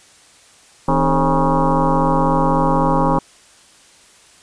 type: tone with frequency modulation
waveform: sine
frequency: 398.1 Hz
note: G4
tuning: 27 cents sharp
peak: -12 dBFS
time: 0.88-3.19 s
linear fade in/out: 5 ms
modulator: 140 Hz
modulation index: 5.1
effects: white hiss -48 dBFS RMS until 4.42 s + resampled to 22050 Hz